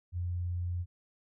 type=tone; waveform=sine; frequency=88.2 Hz; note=F2; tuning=18 cents sharp; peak=-31 dBFS; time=0.12-0.86 s; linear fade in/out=50 ms; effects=none